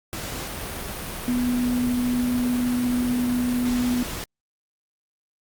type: tone in noise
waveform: sine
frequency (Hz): 246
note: B3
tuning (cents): -7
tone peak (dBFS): -20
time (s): 1.28-4.03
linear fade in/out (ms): 0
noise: pink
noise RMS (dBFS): -32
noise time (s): 0.13-4.24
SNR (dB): +9
effects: Opus 48 kbps